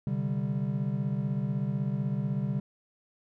triangle chord, C suspended second, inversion none, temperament equal, 130.81 / 146.83 / 196 Hz, C3 / D3 / G3, 0 / 0 / 0 cents, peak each -30 dBFS, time 0.07-2.6 s, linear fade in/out 2 ms, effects none

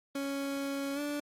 30% pulse tone with pitch glide, 277.4 to 291.5 Hz, C#4 to D4, +1 to -13 cents, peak -30 dBFS, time 0.15-1.2 s, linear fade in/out 5 ms, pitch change +86 cents, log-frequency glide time 0.94-1 s, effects MP3 64 kbps

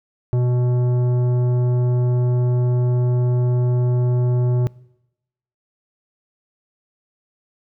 triangle tone with tanh clipping, 123.47 Hz, B2, in tune, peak -17 dBFS, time 0.33-4.67 s, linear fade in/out 0 ms, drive 16 dB, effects noise-tail reverb RT60 0.9 s tail -23 dB re dry

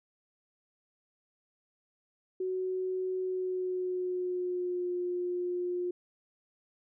sine tone with pitch glide, 371.9 to 356.3 Hz, F#4 to F4, +9 to +35 cents, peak -30 dBFS, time 2.4-5.91 s, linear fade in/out 5 ms, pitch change -74 cents, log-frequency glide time 3.21-4.92 s, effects none

